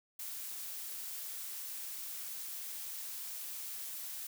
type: noise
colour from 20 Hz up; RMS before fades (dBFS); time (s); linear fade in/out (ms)
blue; -43; 0.19-4.27; 5
effects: none